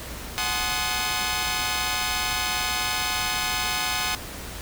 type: chord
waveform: 10% pulse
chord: F# diminished seventh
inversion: none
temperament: equal with one note detuned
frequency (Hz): 740 / 857.4 / 1046.5 / 1244.5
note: F#5 / A5 / C6 / Eb6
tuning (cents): 0 / -45 / 0 / 0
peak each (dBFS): -21 / -22 / -22 / -22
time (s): 0.38-4.15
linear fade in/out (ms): 0
effects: added 60 Hz sine -42 dBFS peak until 4.61 s + pink hiss -37 dBFS RMS until 4.61 s